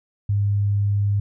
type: tone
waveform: sine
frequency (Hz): 101.5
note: G#2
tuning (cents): -39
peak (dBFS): -17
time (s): 0.29-1.2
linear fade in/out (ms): 5
effects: none